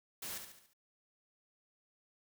white noise with echo, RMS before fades -43 dBFS, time 0.22-0.38 s, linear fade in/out 5 ms, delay 71 ms, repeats 5, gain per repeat -6 dB, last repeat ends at 0.735 s, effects none

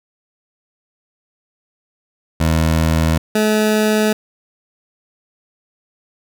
20% pulse tone pair in turn, 80.4 / 214.6 Hz, E2 / A3, -43 / -43 cents, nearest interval octave + perfect fourth, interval 1700 cents, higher second, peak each -8 dBFS, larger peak neither, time 2.4-3.18 / 3.35-4.13 s, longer neither, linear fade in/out 5 ms, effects none

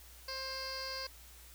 15% pulse tone with low-pass filter, 529 Hz, C5, 19 cents sharp, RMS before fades -41 dBFS, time 0.28-1.07 s, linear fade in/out 5 ms, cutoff 4600 Hz, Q 9.2, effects added 60 Hz sine -56 dBFS peak until 1.54 s + white hiss -57 dBFS RMS until 1.54 s

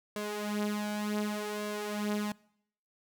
sawtooth tone with flanger, 209.1 Hz, G#3, 12 cents sharp, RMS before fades -34 dBFS, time 0.16-2.32 s, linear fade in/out 2 ms, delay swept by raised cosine 1.8 to 6.1 ms, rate 0.67 Hz, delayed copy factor +0.7, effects noise-tail reverb RT60 0.7 s tail -23 dB re dry

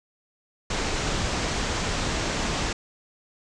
pink low-pass noise, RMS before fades -27 dBFS, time 0.7-2.73 s, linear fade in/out 5 ms, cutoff 7700 Hz, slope 48 dB/octave, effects none

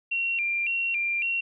sine tone with vibrato, 2554 Hz, D#7, 45 cents sharp, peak -24 dBFS, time 0.11-1.41 s, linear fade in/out 10 ms, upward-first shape square, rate 1.8 Hz, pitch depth 120 cents each way, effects none

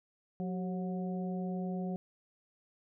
harmonic tone with a mistuned harmonic, 182.4 Hz, F#3, 24 cents flat, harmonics 1 / 2 / 3 / 4, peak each -34 / -43 / -46 / -46 dBFS, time 0.4-1.96 s, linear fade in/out 0 ms, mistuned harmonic 2, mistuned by +77 cents, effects none

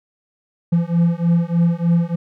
triangle beating tone pair, 168.4 / 171.7 Hz, E3 / F3, +37 / -29 cents, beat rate 3.3 Hz, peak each -15 dBFS, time 0.72-2.16 s, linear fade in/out 10 ms, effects none

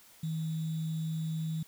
sine tone with sample-and-hold, 160 Hz, D#3, 49 cents sharp, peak -31 dBFS, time 0.23-1.63 s, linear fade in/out 5 ms, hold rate 3675 Hz, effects white hiss -58 dBFS RMS until 1.67 s

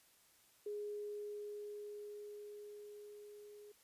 sine tone with level ramp, 415.3 Hz, G#4, in tune, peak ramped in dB -40 to -54 dBFS, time 0.66-3.72 s, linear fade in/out 5 ms, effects white hiss -69 dBFS RMS until 3.83 s + resampled to 32000 Hz

